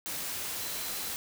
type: tone in noise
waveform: sine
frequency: 4051 Hz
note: B7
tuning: 43 cents sharp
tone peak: -45 dBFS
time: 0.61-1.08 s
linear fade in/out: 0 ms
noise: white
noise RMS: -36 dBFS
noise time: 0.06-1.16 s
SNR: -12 dB
effects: none